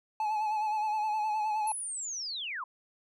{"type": "tone with vibrato", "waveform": "triangle", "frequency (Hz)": 856, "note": "A5", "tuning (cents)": -48, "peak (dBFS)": -26, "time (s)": [0.2, 1.72], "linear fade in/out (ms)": 2, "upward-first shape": "sine", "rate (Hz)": 9.6, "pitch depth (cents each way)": 42}
{"type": "linear sweep", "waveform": "sine", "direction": "down", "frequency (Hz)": [11175, 940], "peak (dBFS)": -34, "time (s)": [1.67, 2.64], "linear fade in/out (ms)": 5}
{"effects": []}